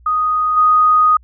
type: tone with level steps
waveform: sine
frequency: 1244.5 Hz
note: D#6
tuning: in tune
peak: -13 / -8 dBFS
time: 0.06-1.17 s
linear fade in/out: 5 ms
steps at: 0.56 s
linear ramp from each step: 20 ms
effects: added 60 Hz sine -43 dBFS peak until 1.23 s